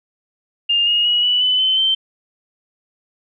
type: tone with pitch steps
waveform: sine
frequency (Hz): 2813 / 2861 / 2909 / 2958 / 3008 / 3059 / 3110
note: F7 / F7 / F#7 / F#7 / F#7 / G7 / G7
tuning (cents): +12 / +41 / -30 / -1 / +28 / -43 / -14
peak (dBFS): -13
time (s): 0.69-1.95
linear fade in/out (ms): 10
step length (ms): 180
effects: none